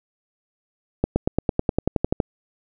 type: accelerating click train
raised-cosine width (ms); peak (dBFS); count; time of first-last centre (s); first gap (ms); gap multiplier
2; -5; 13; 1.04-2.202; 120; 0.96
effects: none